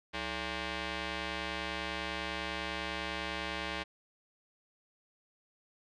5% pulse ring-modulated tone, 250 Hz, B3, 21 cents sharp, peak -20 dBFS, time 0.13-3.84 s, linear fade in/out 20 ms, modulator 1320 Hz, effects low-pass 4000 Hz 12 dB/octave

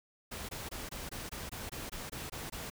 pink noise bursts, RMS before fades -42 dBFS, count 12, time 0.31-2.701 s, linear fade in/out 10 ms, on 180 ms, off 21 ms, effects none

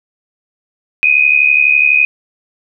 sine tone pair together, 2459 / 2531 Hz, D#7 / D#7, -21 / +29 cents, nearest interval unison, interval 50 cents, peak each -10 dBFS, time 1.03-2.05 s, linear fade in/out 0 ms, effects none

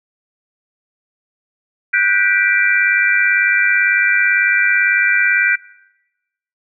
sine chord, G major seventh, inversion third, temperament just, 1470 / 1568 / 1960 / 2352 Hz, F#6 / G6 / B6 / D7, -12 / 0 / -14 / +2 cents, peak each -17 dBFS, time 1.93-5.56 s, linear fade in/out 10 ms, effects noise-tail reverb RT60 1.0 s tail -22 dB re dry

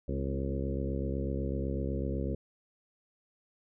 harmonic tone with a mistuned harmonic, 68 Hz, C#2, 33 cents flat, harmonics 1 / 2 / 3 / 4 / 5 / 6 / 7 / 8, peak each -34 / -37 / -39 / -40 / -41 / -42 / -42 / -43 dBFS, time 0.08-2.35 s, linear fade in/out 5 ms, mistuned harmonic 4, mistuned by -36 cents, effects none

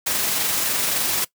white noise with amplitude modulation, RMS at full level -21 dBFS, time 0.06-1.25 s, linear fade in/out 10 ms, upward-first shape sine, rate 23.4 Hz, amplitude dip 25%, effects noise-tail reverb RT60 0.1 s tail -20 dB re dry + high-pass 100 Hz 12 dB/octave

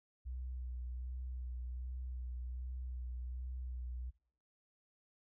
sine tone with vibrato, 62.3 Hz, B1, 16 cents sharp, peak -40 dBFS, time 0.25-4.11 s, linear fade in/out 20 ms, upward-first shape sine, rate 1.3 Hz, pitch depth 25 cents each way, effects noise-tail reverb RT60 0.6 s tail -23 dB re dry

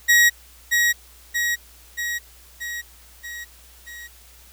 40% pulse tone with echo, 1900 Hz, A#6, 33 cents sharp, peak -11 dBFS, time 0.08-0.3 s, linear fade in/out 20 ms, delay 630 ms, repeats 6, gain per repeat -4 dB, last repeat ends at 4.08 s, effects added 60 Hz sine -50 dBFS peak until 4.52 s + white hiss -50 dBFS RMS until 4.52 s

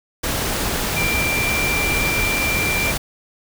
sine tone in noise, 2362 Hz, D7, 9 cents sharp, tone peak -20 dBFS, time 0.96-2.92 s, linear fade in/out 10 ms, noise pink, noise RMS -22 dBFS, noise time 0.23-2.98 s, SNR -1 dB, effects none

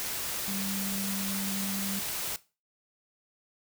sine tone in noise, 196 Hz, G3, in tune, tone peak -34 dBFS, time 0.48-1.99 s, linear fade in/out 0 ms, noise white, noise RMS -34 dBFS, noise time 0-2.36 s, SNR -3 dB, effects noise-tail reverb RT60 0.3 s tail -18 dB re dry

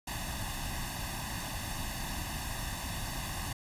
pink noise with comb filter, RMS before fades -37 dBFS, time 0.07-3.53 s, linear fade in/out 5 ms, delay 1.1 ms, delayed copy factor +0.85, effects resampled to 32000 Hz

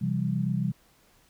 sine chord, C major, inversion none, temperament equal with one note detuned, 130.81 / 168.08 / 196 Hz, C3 / E3 / G3, 0 / +34 / 0 cents, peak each -29 dBFS, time 0.01-0.72 s, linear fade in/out 10 ms, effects pink hiss -62 dBFS RMS until 1.29 s

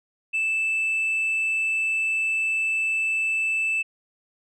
sine tone, 2637 Hz, E7, in tune, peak -19 dBFS, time 0.33-3.83 s, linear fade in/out 20 ms, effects tanh soft clip ceiling -20 dBFS

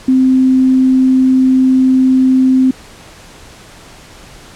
sine tone, 260 Hz, C4, 11 cents flat, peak -6 dBFS, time 0.08-2.71 s, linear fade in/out 5 ms, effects pink hiss -37 dBFS RMS until 4.55 s + low-pass 9000 Hz 12 dB/octave

